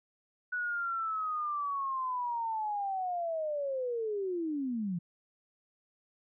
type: linear sweep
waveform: sine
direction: down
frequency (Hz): 1480 to 164.81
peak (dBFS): -31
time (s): 0.52-4.99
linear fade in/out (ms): 10
effects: none